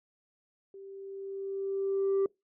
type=tone with level ramp; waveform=sine; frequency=391.1 Hz; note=G4; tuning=4 cents flat; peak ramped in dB=-45 to -21 dBFS; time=0.74-2.26 s; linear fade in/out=2 ms; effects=noise-tail reverb RT60 0.2 s tail -26 dB re dry + tanh soft clip ceiling -23 dBFS